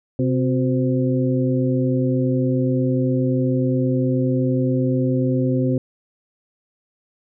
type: harmonic tone with a mistuned harmonic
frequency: 129.4 Hz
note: C3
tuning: 19 cents flat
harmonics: 1 / 2 / 3 / 4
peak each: -20 / -20 / -26 / -26 dBFS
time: 0.19-5.78 s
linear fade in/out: 2 ms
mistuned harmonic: 3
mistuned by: -77 cents
effects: none